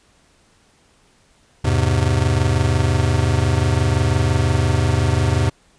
square chord, E augmented, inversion none, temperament just, 82.41 / 103.01 / 128.76 Hz, E2 / G#2 / B#2, 0 / -14 / -27 cents, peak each -20 dBFS, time 1.64-5.5 s, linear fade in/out 10 ms, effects pink hiss -56 dBFS RMS until 5.78 s + resampled to 22050 Hz

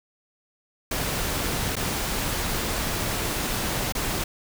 pink noise with dropouts, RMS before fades -27 dBFS, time 0.91-4.24 s, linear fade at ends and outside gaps 5 ms, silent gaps 1.756-1.765 / 3.923-3.95 s, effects none

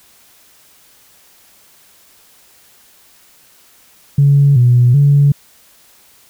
sine tone with pitch steps, 141.3 / 122.4 / 142.6 Hz, C#3 / B2 / C#3, +34 / -15 / +49 cents, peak -5 dBFS, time 4.18-5.32 s, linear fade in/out 5 ms, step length 380 ms, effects tanh soft clip ceiling -1 dBFS + white hiss -48 dBFS RMS until 6.29 s

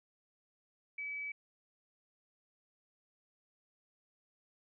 sine tone, 2290 Hz, D7, 44 cents flat, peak -38 dBFS, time 0.98-1.32 s, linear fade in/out 5 ms, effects none

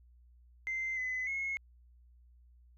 sine tone with pitch steps, 2078 / 2021 / 2171 Hz, C7 / B6 / C#7, -12 / +39 / -37 cents, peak -32 dBFS, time 0.67-1.57 s, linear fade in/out 0 ms, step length 300 ms, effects tanh soft clip ceiling -29 dBFS + added 60 Hz sine -58 dBFS peak until 2.77 s

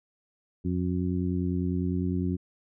harmonic tone, 89.9 Hz, F#2, 49 cents flat, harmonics 1 / 2 / 3 / 4, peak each -30 / -29 / -31 / -36 dBFS, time 0.64-2.37 s, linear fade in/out 20 ms, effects none

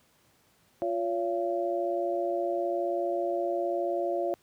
sine tone cluster, 351 / 564 / 683 Hz, F4 / C#5 / F5, +9 / +30 / -39 cents, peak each -31 dBFS, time 0.82-4.34 s, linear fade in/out 0 ms, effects pink hiss -65 dBFS RMS until 4.42 s + high-pass 80 Hz 12 dB/octave

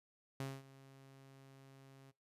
sawtooth tone with ADSR envelope, 135.3 Hz, C#3, 42 cents flat, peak -35 dBFS, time 0.4-2.12 s, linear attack 3 ms, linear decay 220 ms, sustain -19 dB, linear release 26 ms, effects noise-tail reverb RT60 0.2 s tail -20 dB re dry + resampled to 32000 Hz

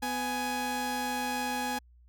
sawtooth tone pair together, 250.1 / 833.3 Hz, B3 / G#5, +22 / +6 cents, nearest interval octave + major sixth, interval 2084 cents, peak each -31 / -28 dBFS, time 0.02-1.79 s, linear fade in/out 10 ms, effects added 60 Hz sine -55 dBFS peak until 2.08 s

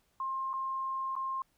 sine tone with dropouts, 1062 Hz, C6, 25 cents sharp, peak -32 dBFS, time 0.2-1.42 s, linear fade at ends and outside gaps 2 ms, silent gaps 0.532-0.537 / 1.154-1.163 s, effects pink hiss -73 dBFS RMS until 1.57 s

